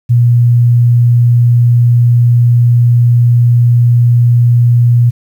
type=tone; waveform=sine; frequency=120 Hz; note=B2; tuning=49 cents flat; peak=-4 dBFS; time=0.09-5.11 s; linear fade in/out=20 ms; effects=7-bit